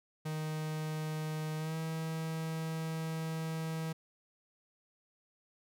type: tone with pitch glide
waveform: 45% pulse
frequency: 155.56 to 160.77 Hz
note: D#3 to E3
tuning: 0 to -43 cents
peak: -35 dBFS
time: 0.25-3.93 s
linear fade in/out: 10 ms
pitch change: +57 cents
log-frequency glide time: 1.57-1.76 s
effects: none